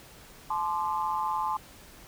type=tone cluster; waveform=sine; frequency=864 / 1040 / 1193 Hz; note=A5 / C6 / D6; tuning=-32 / -11 / +27 cents; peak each=-30 / -30 / -36 dBFS; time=0.5-1.57 s; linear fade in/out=5 ms; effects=pink hiss -51 dBFS RMS until 2.07 s